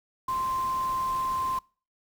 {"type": "tone in noise", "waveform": "sine", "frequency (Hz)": 1044, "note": "C6", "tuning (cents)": -4, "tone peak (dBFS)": -26, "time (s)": [0.28, 1.59], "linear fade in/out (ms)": 5, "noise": "pink", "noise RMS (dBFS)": -43, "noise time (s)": [0.28, 1.59], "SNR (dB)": 14, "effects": ["noise-tail reverb RT60 0.4 s tail -25 dB re dry"]}